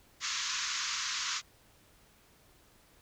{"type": "band-pass noise", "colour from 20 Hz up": "white", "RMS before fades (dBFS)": -35, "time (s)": [0.2, 1.42], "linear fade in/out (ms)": 50, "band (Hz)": [1000, 7000], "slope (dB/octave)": 96, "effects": ["pink hiss -63 dBFS RMS until 3.01 s"]}